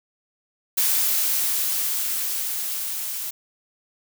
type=noise with level ramp; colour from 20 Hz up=blue; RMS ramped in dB=-20 to -30 dBFS; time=0.77-3.31 s; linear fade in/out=10 ms; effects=none